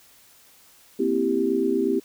sine chord, C dominant seventh, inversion third, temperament equal, 233.1 / 261.6 / 329.6 / 392 Hz, Bb3 / C4 / E4 / G4, 0 / 0 / 0 / 0 cents, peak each -29 / -25 / -26 / -23 dBFS, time 0.99-2 s, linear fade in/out 10 ms, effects white hiss -54 dBFS RMS until 2.04 s

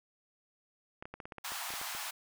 clicks, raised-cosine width 0.5 ms, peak -28 dBFS, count 12, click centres 1.025 / 1.055 / 1.14 / 1.202 / 1.255 / 1.322 / 1.383 / 1.52 / 1.705 / 1.738 / 1.814 / 1.95 s
pink high-pass noise, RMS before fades -40 dBFS, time 1.44-2.11 s, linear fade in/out 10 ms, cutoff 720 Hz, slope 48 dB/octave
effects none

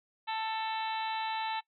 harmonic tone with a mistuned harmonic, 442.6 Hz, A4, 10 cents sharp, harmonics 2 / 3 / 4 / 5 / 6 / 7 / 8 / 9, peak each -33 / -45 / -44 / -45 / -44 / -47 / -48 / -44 dBFS, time 0.27-1.61 s, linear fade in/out 20 ms, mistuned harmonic 9, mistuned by -20 cents, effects noise-tail reverb RT60 0.1 s tail -21 dB re dry

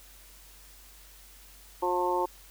harmonic tone, 178.8 Hz, F3, 41 cents sharp, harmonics 2 / 3 / 4 / 5 / 6, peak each -30 / -33 / -39 / -28 / -35 dBFS, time 1.82-2.26 s, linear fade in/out 10 ms, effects added 47 Hz sine -54 dBFS peak until 2.5 s + white hiss -54 dBFS RMS until 2.5 s

